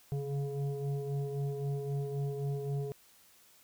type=tone with frequency modulation; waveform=sine; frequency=139.1 Hz; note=C#3; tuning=6 cents sharp; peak=-32 dBFS; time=0.12-2.92 s; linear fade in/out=0 ms; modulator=282 Hz; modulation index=1; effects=white hiss -62 dBFS RMS until 3.63 s